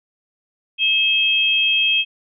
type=tone pair together; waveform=sine; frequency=2589 / 3216 Hz; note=E7 / G7; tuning=-32 / +44 cents; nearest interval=major third; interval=376 cents; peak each=-17 dBFS; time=0.78-2.05 s; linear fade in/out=50 ms; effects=none